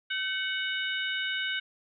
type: harmonic tone with a mistuned harmonic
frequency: 740 Hz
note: F#5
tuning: in tune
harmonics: 2 / 3 / 4 / 5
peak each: -32 / -36 / -34 / -37 dBFS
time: 0.1-1.6 s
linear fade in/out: 10 ms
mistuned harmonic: 2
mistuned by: +55 cents
effects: none